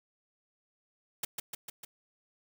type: noise with echo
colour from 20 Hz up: white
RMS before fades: -33 dBFS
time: 1.23-1.25 s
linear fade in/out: 5 ms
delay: 150 ms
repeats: 4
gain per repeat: -3 dB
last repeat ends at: 1.85 s
effects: none